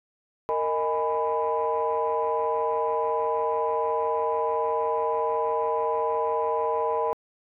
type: tone cluster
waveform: sine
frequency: 462.2 / 622 / 829 / 995 Hz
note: A#4 / D#5 / G#5 / B5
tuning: -15 / -1 / -3 / +13 cents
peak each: -26 / -29 / -30 / -27 dBFS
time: 0.49-7.13 s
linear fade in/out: 0 ms
effects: tanh soft clip ceiling -15 dBFS